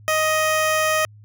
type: tone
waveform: 15% pulse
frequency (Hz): 625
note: D#5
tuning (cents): +8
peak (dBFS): -11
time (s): 0.08-1.05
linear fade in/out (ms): 0
effects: added 105 Hz sine -43 dBFS peak until 1.24 s